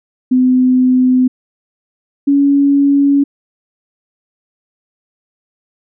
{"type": "tone pair in turn", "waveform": "sine", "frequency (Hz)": [254.5, 281.2], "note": ["C4", "C#4"], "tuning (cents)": [-48, 25], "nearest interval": "major second", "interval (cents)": 173, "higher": "second", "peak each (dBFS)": -7, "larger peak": "neither", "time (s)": [[0.31, 1.28], [2.27, 3.24]], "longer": "neither", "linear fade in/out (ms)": 10, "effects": []}